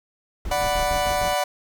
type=noise with tremolo; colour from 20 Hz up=brown; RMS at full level=-29 dBFS; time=0.45-1.34 s; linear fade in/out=2 ms; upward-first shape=square; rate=6.6 Hz; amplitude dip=60%
type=chord; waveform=40% pulse; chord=B minor; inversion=first; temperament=equal; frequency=587.3 / 740 / 987.8 Hz; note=D5 / F#5 / B5; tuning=0 / 0 / 0 cents; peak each=-24 / -23 / -27 dBFS; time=0.51-1.44 s; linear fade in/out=5 ms
effects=none